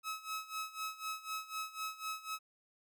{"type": "tone with tremolo", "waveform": "sawtooth", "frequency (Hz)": 1286, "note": "E6", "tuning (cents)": -43, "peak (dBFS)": -33, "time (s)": [0.03, 2.39], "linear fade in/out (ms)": 50, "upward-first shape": "sine", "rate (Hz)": 4, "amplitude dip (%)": 85, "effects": []}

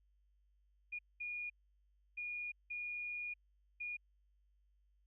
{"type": "tone bursts at uneven times", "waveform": "sine", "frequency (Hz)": 2438, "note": "D#7", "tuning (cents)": -36, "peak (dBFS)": -40, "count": 5, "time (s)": [[0.92, 0.99], [1.2, 1.5], [2.17, 2.52], [2.7, 3.34], [3.8, 3.97]], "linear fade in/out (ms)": 10, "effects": ["added 50 Hz sine -70 dBFS peak until 5.06 s"]}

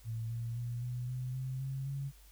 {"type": "tone with pitch steps", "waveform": "sine", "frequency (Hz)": [113.3, 116.55, 119.9, 123.34, 126.88, 130.52, 134.27, 138.13], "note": ["A#2", "A#2", "A#2", "B2", "B2", "C3", "C3", "C#3"], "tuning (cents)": [-49, 0, 49, -2, 47, -4, 45, -6], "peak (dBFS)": -35, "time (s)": [0.04, 2.12], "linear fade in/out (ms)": 50, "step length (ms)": 260, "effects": ["added 50 Hz sine -56 dBFS peak until 2.31 s", "white hiss -63 dBFS RMS until 2.31 s"]}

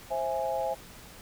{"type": "chord", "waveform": "sine", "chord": "C augmented", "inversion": "none", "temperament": "equal with one note detuned", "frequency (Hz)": [528.7, 659.3, 830.6], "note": ["C5", "E5", "G#5"], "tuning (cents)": [18, 0, 0], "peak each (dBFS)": -32, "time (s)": [0.1, 0.75], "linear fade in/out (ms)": 20, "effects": ["pink hiss -49 dBFS RMS until 1.21 s"]}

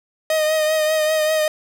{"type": "tone with vibrato", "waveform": "45% pulse", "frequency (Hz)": 622.3, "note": "D#5", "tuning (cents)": 0, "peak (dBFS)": -16, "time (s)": [0.3, 1.48], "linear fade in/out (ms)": 2, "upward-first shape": "triangle", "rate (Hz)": 5.1, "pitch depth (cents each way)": 35, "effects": []}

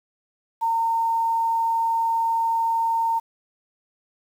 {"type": "tone with quantisation", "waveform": "sine", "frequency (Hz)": 913, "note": "A#5", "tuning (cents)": -36, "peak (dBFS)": -19, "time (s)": [0.61, 3.2], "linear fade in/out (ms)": 20, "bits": 8, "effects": []}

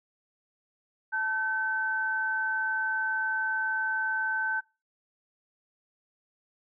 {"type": "tone pair together", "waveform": "sine", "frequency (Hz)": [880, 1532.7], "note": ["A5", "G6"], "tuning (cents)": [0, -39], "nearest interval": "minor seventh", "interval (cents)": 961, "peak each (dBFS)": [-34, -27], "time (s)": [1.12, 4.61], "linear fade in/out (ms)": 20, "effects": ["noise-tail reverb RT60 0.3 s tail -24 dB re dry"]}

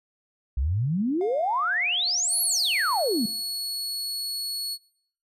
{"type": "exponential two-way sweep", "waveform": "sine", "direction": "up then down", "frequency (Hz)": [59.2, 11780, 200.3], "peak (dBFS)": -22, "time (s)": [0.57, 3.26], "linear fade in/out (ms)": 5, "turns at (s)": 2.42}
{"type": "tone with exponential decay", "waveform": "triangle", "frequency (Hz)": 711, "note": "F5", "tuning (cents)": 31, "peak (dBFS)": -31, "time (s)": [1.21, 4.3], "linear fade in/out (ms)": 1, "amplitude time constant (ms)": 670}
{"type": "tone", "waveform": "sawtooth", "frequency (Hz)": 4373, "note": "C#8", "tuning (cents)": -24, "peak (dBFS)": -26, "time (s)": [2.28, 4.78], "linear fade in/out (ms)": 50}
{"effects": ["noise-tail reverb RT60 0.6 s tail -21 dB re dry", "resampled to 32000 Hz"]}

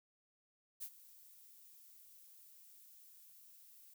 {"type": "noise with ADSR envelope", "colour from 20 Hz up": "violet", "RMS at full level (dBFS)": -43, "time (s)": [0.8, 3.94], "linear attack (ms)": 24, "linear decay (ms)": 68, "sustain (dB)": -18, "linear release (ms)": 7, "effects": []}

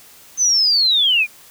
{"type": "linear sweep", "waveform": "sine", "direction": "down", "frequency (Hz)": [6240, 2342], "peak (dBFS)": -12, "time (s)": [0.37, 1.27], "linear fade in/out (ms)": 50, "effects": ["white hiss -45 dBFS RMS until 1.5 s"]}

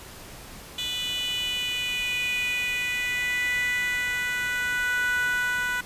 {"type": "tone with high-pass filter sweep", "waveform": "10% pulse", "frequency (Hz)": 493.9, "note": "B4", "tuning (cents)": 0, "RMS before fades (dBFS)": -27, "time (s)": [0.78, 5.81], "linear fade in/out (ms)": 5, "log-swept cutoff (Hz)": [3300, 1300], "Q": 5.7, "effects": ["pink hiss -43 dBFS RMS until 5.85 s", "resampled to 32000 Hz"]}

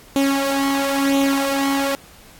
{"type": "tone with flanger", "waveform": "sawtooth", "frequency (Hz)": 275.8, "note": "C#4", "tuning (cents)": -9, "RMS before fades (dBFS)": -19, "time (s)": [0.16, 1.95], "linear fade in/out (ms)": 0, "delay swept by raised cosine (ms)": [0.29, 2.69], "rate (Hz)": 0.98, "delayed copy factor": 0.6, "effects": ["pink hiss -46 dBFS RMS until 2.39 s", "AAC 64 kbps"]}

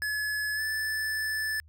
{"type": "tone with pitch glide", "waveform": "square", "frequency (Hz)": [1706, 1746.9], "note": ["G#6", "A6"], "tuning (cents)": [46, -13], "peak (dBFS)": -29, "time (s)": [0.02, 1.6], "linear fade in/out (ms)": 0, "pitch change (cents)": 41, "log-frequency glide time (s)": [0.55, 0.61], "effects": ["added 77 Hz sine -52 dBFS peak until 1.68 s"]}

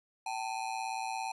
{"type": "ring-modulated tone", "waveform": "square", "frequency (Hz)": 830.6, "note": "G#5", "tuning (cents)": 0, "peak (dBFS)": -32, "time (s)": [0.26, 1.32], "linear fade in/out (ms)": 5, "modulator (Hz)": 58.7, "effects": ["resampled to 24000 Hz", "12-bit"]}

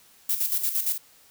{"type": "noise with tremolo", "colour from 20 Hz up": "violet", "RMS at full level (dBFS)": -24, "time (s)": [0.29, 0.98], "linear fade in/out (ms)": 5, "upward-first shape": "square", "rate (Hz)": 8.7, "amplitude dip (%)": 60, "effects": ["white hiss -56 dBFS RMS until 1.3 s"]}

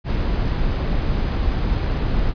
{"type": "noise", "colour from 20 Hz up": "brown", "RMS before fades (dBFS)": -20, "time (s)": [0.04, 2.34], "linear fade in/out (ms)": 50, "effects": ["resampled to 11025 Hz"]}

